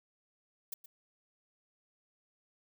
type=noise with echo; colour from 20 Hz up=violet; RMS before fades=-39 dBFS; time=0.72-0.74 s; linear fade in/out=5 ms; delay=120 ms; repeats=1; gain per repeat=-13 dB; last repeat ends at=0.86 s; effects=none